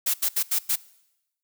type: noise bursts at uneven times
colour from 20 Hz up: blue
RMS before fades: -23 dBFS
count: 5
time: 0.06-0.14 / 0.22-0.29 / 0.36-0.43 / 0.51-0.59 / 0.69-0.76 s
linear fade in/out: 10 ms
effects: noise-tail reverb RT60 0.9 s tail -21 dB re dry